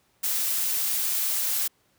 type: noise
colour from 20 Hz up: blue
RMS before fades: -26 dBFS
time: 0.23-1.68 s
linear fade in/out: 10 ms
effects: pink hiss -66 dBFS RMS until 1.98 s + high-pass 80 Hz 12 dB/octave